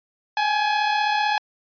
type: tone pair together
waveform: sawtooth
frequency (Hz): 810 / 845.7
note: G#5 / G#5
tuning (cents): -43 / +31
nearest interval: minor second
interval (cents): 74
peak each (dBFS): -23 / -16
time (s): 0.37-1.38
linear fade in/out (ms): 2
effects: resampled to 11025 Hz